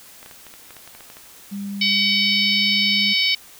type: clicks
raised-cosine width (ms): 0.3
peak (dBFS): -25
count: 12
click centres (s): 0.229 / 0.261 / 0.312 / 0.467 / 0.539 / 0.707 / 0.767 / 0.876 / 0.95 / 1.007 / 1.101 / 1.169
type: tone with pitch glide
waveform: sine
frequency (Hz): 200.2 to 202.6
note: G3 to G#3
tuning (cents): +37 to -43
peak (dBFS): -26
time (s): 1.51-3.14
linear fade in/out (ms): 20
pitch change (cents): +20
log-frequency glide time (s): 1.89-2.53
type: harmonic tone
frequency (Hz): 755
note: F#5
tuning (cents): +35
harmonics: 3 / 4 / 5 / 6 / 7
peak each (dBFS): -21 / -22 / -23 / -24 / -24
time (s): 1.81-3.35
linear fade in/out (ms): 5
effects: white hiss -45 dBFS RMS until 3.59 s